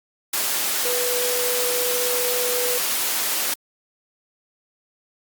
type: tone in noise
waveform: sine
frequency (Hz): 492.6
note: B4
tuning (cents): -5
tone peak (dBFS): -24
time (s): 0.85-2.78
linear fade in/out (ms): 5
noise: white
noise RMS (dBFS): -23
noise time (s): 0.33-3.54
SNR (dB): -4
effects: high-pass 300 Hz 12 dB/octave + Opus 48 kbps